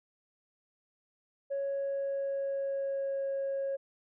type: tone with pitch glide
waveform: sine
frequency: 554.4 to 547.4 Hz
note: C#5 to C#5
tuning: 0 to -22 cents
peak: -29 dBFS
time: 1.5-3.77 s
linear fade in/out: 20 ms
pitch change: -22 cents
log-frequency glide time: 1.61-3.26 s
effects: tanh soft clip ceiling -28 dBFS